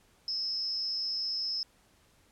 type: tone with amplitude modulation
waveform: sine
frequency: 5190 Hz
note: E8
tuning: 28 cents flat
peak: -27 dBFS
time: 0.28-1.63 s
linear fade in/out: 2 ms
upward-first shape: sine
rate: 245 Hz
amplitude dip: 75%
effects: pink hiss -65 dBFS RMS until 2.31 s + low-pass 12000 Hz 12 dB/octave

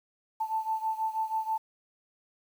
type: beating tone pair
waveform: sine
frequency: 880 / 886.2 Hz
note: A5 / A5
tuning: 0 / +12 cents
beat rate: 6.2 Hz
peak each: -30 / -33 dBFS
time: 0.4-1.58 s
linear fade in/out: 10 ms
effects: 9-bit

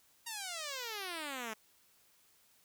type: exponential sweep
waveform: 5% pulse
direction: down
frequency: 948 to 212.2 Hz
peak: -28 dBFS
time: 0.26-1.54 s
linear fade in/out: 10 ms
effects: white hiss -68 dBFS RMS until 2.64 s

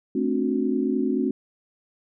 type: chord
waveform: sine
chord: D dominant seventh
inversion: second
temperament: just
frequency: 220.2 / 264.3 / 293.7 / 367.1 Hz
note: A3 / C4 / D4 / F#4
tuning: +2 / +18 / 0 / -14 cents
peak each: -27 / -24 / -29 / -27 dBFS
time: 0.15-1.31 s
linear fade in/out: 5 ms
effects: none

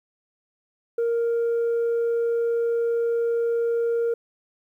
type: tone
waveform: sine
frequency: 466.2 Hz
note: A#4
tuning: in tune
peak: -18 dBFS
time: 0.98-4.14 s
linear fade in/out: 5 ms
effects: tanh soft clip ceiling -19 dBFS + 10-bit

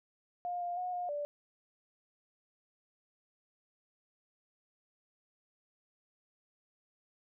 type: tone with pitch steps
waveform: sine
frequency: 709 / 702 / 725 / 713 / 584 Hz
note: F5 / F5 / F#5 / F5 / D5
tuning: +26 / +9 / -35 / +36 / -10 cents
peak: -34 dBFS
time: 0.45-1.25 s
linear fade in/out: 0 ms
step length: 160 ms
effects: none

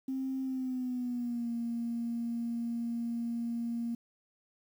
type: tone with pitch glide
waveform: sine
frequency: 264.3 to 234.1 Hz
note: C4 to A#3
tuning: +18 to +8 cents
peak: -31 dBFS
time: 0.08-3.95 s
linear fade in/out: 5 ms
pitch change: -210 cents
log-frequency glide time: 0.42-1.5 s
effects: tanh soft clip ceiling -27 dBFS + 10-bit

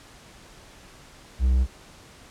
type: tone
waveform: triangle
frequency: 63.7 Hz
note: C2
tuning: 46 cents flat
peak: -15 dBFS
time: 1.39-1.67 s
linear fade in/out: 50 ms
effects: pink hiss -49 dBFS RMS until 2.3 s + low-pass 9000 Hz 12 dB/octave

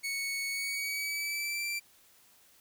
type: tone with pitch glide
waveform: sawtooth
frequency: 2217 to 2349 Hz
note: C#7 to D7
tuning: 0 to 0 cents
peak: -29 dBFS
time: 0.03-1.8 s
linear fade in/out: 20 ms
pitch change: +100 cents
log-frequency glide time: 0.5-1.65 s
effects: white hiss -62 dBFS RMS until 2.6 s

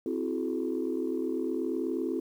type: chord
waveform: sine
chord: F# half-diminished seventh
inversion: second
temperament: equal with one note detuned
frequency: 261.6 / 329.6 / 370 / 429.2 Hz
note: C4 / E4 / F#4 / A4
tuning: 0 / 0 / 0 / -43 cents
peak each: -33 / -32 / -34 / -35 dBFS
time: 0.06-2.2 s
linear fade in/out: 2 ms
effects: tanh soft clip ceiling -20 dBFS + 10-bit

